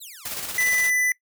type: exponential sweep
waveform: 5% pulse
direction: down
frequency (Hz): 4305 to 370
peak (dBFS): -30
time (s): 0-0.42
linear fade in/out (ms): 20
type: noise with tremolo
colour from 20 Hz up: white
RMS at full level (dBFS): -30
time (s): 0.25-0.9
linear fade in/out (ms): 5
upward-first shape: square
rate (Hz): 17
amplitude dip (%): 40
type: tone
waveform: square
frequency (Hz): 1995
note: B6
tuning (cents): +17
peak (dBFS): -20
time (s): 0.58-1.12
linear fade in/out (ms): 2
effects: noise-tail reverb RT60 0.1 s tail -20 dB re dry